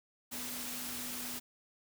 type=tone in noise; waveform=sine; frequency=246.3 Hz; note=B3; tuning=5 cents flat; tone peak=-48 dBFS; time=0.31-1.4 s; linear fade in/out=20 ms; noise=white; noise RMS=-41 dBFS; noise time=0.31-1.4 s; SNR=-10 dB; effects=none